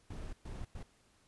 brown noise bursts at uneven times, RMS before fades -43 dBFS, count 3, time 0.1-0.33 / 0.45-0.65 / 0.75-0.83 s, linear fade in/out 5 ms, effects pink hiss -69 dBFS RMS until 1.27 s + resampled to 24000 Hz

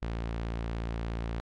sawtooth tone, 56.9 Hz, A#1, 41 cents flat, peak -28 dBFS, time 0.02-1.4 s, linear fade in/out 0 ms, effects low-pass 4000 Hz 12 dB/octave + AAC 64 kbps

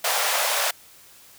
pink high-pass noise, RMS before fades -23 dBFS, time 0.04-0.71 s, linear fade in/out 5 ms, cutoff 530 Hz, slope 48 dB/octave, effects white hiss -50 dBFS RMS until 1.38 s

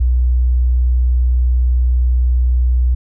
triangle tone with tanh clipping, 61.74 Hz, B1, in tune, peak -10 dBFS, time 0-2.95 s, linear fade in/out 10 ms, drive 4 dB, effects none

